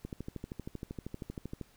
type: click train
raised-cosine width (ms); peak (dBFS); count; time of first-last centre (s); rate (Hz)
3; -26; 21; 0.05-1.613; 12.8
effects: pink hiss -64 dBFS RMS until 1.76 s